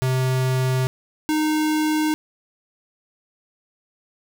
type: tone pair in turn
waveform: square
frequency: 129.6 / 308.2 Hz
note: C3 / D#4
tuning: -16 / -16 cents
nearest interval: octave + minor third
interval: 1500 cents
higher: second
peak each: -19 dBFS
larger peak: neither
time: 0.02-0.87 / 1.29-2.14 s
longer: neither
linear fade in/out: 0 ms
effects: none